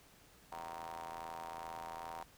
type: ring-modulated tone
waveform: sawtooth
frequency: 82.41 Hz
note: E2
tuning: in tune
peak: -37 dBFS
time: 0.52-2.23 s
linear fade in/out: 0 ms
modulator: 850 Hz
effects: pink hiss -63 dBFS RMS until 2.37 s